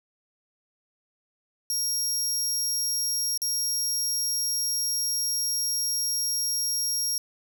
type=tone with dropouts; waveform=25% pulse; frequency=5600 Hz; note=F8; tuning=4 cents sharp; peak=-20 dBFS; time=1.7-7.18 s; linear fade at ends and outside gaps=1 ms; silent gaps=3.376-3.418 s; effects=10-bit